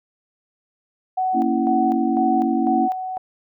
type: tone with tremolo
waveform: sine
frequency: 747 Hz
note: F#5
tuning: 16 cents sharp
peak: -18 dBFS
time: 1.17-3.18 s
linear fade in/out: 10 ms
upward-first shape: square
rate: 2 Hz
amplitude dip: 55%
type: chord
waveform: sine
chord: A# diminished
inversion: none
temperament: equal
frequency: 233.1 / 277.2 / 329.6 Hz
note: A#3 / C#4 / E4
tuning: 0 / 0 / 0 cents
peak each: -22 dBFS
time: 1.33-2.89 s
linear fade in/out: 50 ms
effects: none